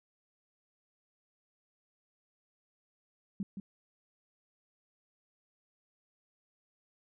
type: tone with echo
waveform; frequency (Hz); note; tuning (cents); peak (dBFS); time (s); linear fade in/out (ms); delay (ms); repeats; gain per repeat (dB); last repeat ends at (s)
sine; 196; G3; 0; -32; 3.4-3.43; 2; 170; 1; -6; 3.6
effects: none